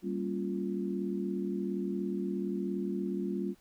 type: chord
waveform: sine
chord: G half-diminished seventh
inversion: none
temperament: equal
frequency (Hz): 196 / 233.1 / 277.2 / 349.2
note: G3 / Bb3 / Db4 / F4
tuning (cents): 0 / 0 / 0 / 0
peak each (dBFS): -34 / -40 / -39 / -36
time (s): 0.02-3.55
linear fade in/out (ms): 50
effects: pink hiss -66 dBFS RMS until 3.6 s